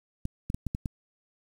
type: clicks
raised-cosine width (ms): 5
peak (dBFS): -18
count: 6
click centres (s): 0.254 / 0.501 / 0.545 / 0.667 / 0.749 / 0.858
effects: 8-bit